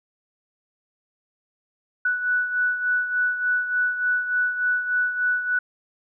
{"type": "beating tone pair", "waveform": "sine", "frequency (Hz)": [1480, 1483.4], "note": ["F#6", "F#6"], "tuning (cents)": [0, 4], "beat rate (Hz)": 3.4, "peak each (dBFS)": [-21, -28], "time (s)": [2.05, 5.59], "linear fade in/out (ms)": 5, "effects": []}